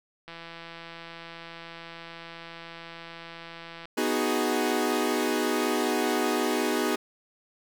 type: click train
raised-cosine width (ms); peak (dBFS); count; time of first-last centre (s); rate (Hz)
0.3; -26; 598; 0.28-3.855; 167
type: chord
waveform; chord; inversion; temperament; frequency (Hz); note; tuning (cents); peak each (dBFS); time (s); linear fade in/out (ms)
sawtooth; G# minor seventh; first; equal; 246.9 / 311.1 / 370 / 415.3; B3 / D#4 / F#4 / G#4; 0 / 0 / 0 / 0; -26; 3.97-6.96; 10
effects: none